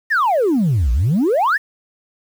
sine exponential two-way sweep, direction down then up, 1899 to 55 to 1899 Hz, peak -11 dBFS, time 0.1-1.58 s, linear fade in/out 20 ms, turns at 0.92 s, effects tanh soft clip ceiling -11 dBFS + 7-bit

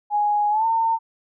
sine tone with pitch glide, 831 to 906.2 Hz, G#5 to A#5, +1 to -49 cents, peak -17 dBFS, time 0.1-0.99 s, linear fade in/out 50 ms, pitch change +150 cents, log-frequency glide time 0.5-0.66 s, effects none

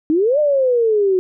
sine exponential two-way sweep, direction up then down, 298.5 to 611 to 363.8 Hz, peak -12 dBFS, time 0.1-1.19 s, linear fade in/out 0 ms, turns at 0.39 s, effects none

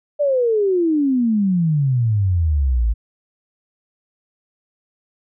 sine exponential sweep, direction down, 598 to 52.6 Hz, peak -14 dBFS, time 0.19-2.94 s, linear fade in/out 20 ms, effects none

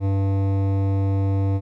sine tone with hard clipping, 97.7 Hz, G2, 5 cents flat, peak -20 dBFS, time 0-1.61 s, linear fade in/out 50 ms, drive 14 dB, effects none

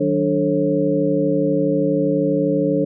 sine tone cluster, 156.3 / 188.7 / 292.8 / 440.6 / 541 Hz, D#3 / F#3 / D4 / A4 / C#5, +8 / +34 / -5 / +2 / -42 cents, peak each -25 / -25 / -19 / -22 / -21 dBFS, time 0-2.85 s, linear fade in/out 10 ms, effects none

